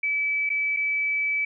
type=tone with dropouts; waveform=sine; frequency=2300 Hz; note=D7; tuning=37 cents flat; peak=-22 dBFS; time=0.03-1.45 s; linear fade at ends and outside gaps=5 ms; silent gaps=0.493-0.5 / 0.765-0.769 s; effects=none